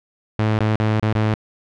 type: tone with dropouts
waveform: sawtooth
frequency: 108.3 Hz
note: A2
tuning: 27 cents flat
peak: -12 dBFS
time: 0.39-1.34 s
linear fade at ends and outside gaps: 0 ms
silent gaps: 0.589-0.606 / 0.757-0.8 / 0.997-1.026 / 1.128-1.152 s
effects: low-pass 3000 Hz 12 dB/octave